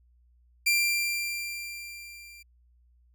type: tone with level ramp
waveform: sawtooth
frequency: 2372 Hz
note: D7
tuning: 17 cents sharp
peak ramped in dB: -17 to -44 dBFS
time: 0.66-2.43 s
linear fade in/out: 10 ms
effects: added 60 Hz sine -59 dBFS peak until 3.14 s